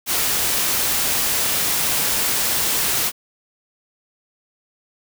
white noise, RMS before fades -20 dBFS, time 0.06-3.12 s, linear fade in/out 50 ms, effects none

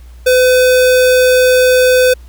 square tone, 506 Hz, B4, 42 cents sharp, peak -7 dBFS, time 0.26-2.14 s, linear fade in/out 10 ms, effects added 60 Hz sine -32 dBFS peak until 2.28 s + pink hiss -49 dBFS RMS until 2.28 s

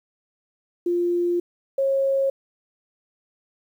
sine tone pair in turn, 349.2 / 543.6 Hz, F4 / C#5, 0 / -34 cents, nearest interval minor sixth, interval 766 cents, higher second, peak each -19 / -18 dBFS, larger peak second, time 0.86-1.4 / 1.78-2.3 s, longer first, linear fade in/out 5 ms, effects 9-bit

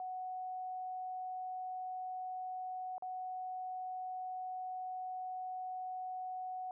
sine tone with dropouts, 741 Hz, F#5, 2 cents sharp, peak -39 dBFS, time 0-6.71 s, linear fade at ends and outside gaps 1 ms, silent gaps 2.981-3.023 s, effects none

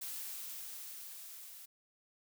blue noise with level ramp, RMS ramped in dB -42 to -52 dBFS, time 0.01-1.66 s, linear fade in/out 10 ms, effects none

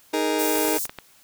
30% pulse chord, D# suspended fourth, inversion none, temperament just, 311.1 / 414.8 / 466.7 Hz, D#4 / G#4 / A#4, 0 / -2 / +2 cents, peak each -22 / -24 / -24 dBFS, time 0.13-0.78 s, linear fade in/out 10 ms
white high-pass noise, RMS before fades -28 dBFS, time 0.38-0.87 s, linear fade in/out 20 ms, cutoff 5700 Hz, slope 24 dB/octave
clicks, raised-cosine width 0.3 ms, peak -18 dBFS, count 9, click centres 0.557 / 0.588 / 0.651 / 0.684 / 0.742 / 0.784 / 0.854 / 0.895 / 0.987 s
effects white hiss -55 dBFS RMS until 1.23 s

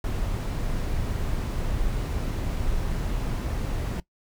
brown noise, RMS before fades -27 dBFS, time 0.04-4 s, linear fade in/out 2 ms, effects noise-tail reverb RT60 0.1 s tail -19 dB re dry

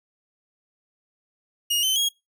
sawtooth tone with pitch steps, 2865 / 3071 / 3291 Hz, F7 / G7 / G#7, +44 / -36 / -16 cents, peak -17 dBFS, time 1.7-2.09 s, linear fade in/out 10 ms, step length 130 ms, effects noise-tail reverb RT60 0.2 s tail -23 dB re dry

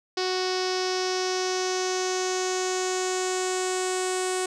sawtooth tone with low-pass filter sweep, 370 Hz, F#4, in tune, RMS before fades -27 dBFS, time 0.17-4.46 s, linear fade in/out 5 ms, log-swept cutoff 5000 to 8300 Hz, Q 4.3, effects none

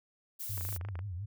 violet noise, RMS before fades -40 dBFS, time 0.39-0.78 s, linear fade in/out 20 ms
sine tone with vibrato, 93.9 Hz, F#2, 26 cents sharp, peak -36 dBFS, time 0.49-1.26 s, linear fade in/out 10 ms, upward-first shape triangle, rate 5.7 Hz, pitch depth 210 cents each way
clicks, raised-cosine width 0.5 ms, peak -31 dBFS, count 11, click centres 0.578 / 0.61 / 0.651 / 0.689 / 0.727 / 0.763 / 0.812 / 0.85 / 0.887 / 0.955 / 0.991 s
effects none

